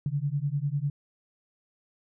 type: beating tone pair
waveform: sine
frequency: 138.59 / 148.59 Hz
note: C#3 / D3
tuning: 0 / +21 cents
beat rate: 10 Hz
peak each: -29 dBFS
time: 0.06-0.9 s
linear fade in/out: 2 ms
effects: none